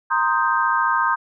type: chord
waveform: sine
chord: C minor seventh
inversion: third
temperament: equal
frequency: 932.3 / 1046.5 / 1244.5 / 1568 Hz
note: Bb5 / C6 / Eb6 / G6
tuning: 0 / 0 / 0 / 0 cents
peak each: -22 dBFS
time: 0.1-1.16 s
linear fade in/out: 20 ms
effects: none